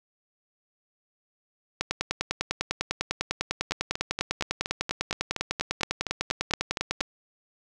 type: two click trains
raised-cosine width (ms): 0.2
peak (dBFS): -12 / -9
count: 15 / 53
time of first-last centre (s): 3.72-7.006 / 1.81-7.01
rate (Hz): 4.26 / 10
effects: none